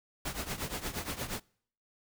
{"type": "noise with tremolo", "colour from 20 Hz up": "pink", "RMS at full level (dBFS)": -34, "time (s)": [0.25, 1.4], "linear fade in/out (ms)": 5, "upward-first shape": "triangle", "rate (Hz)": 8.5, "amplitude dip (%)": 85, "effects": ["noise-tail reverb RT60 0.6 s tail -26 dB re dry"]}